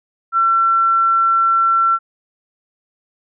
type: tone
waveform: sine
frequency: 1350 Hz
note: E6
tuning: 41 cents sharp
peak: -11 dBFS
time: 0.32-1.99 s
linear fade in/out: 50 ms
effects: none